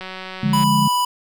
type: click train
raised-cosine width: 0.3 ms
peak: -16 dBFS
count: 118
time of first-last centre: 0.01-0.636 s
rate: 187 Hz
type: chord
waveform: sine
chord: D diminished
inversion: none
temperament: equal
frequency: 146.83 / 174.61 / 207.7 Hz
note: D3 / F3 / Ab3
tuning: 0 / 0 / 0 cents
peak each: -20 / -24 / -18 dBFS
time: 0.43-0.88 s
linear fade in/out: 5 ms
type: tone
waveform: square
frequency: 987.8 Hz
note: B5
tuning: in tune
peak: -17 dBFS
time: 0.53-1.05 s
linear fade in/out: 5 ms
effects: none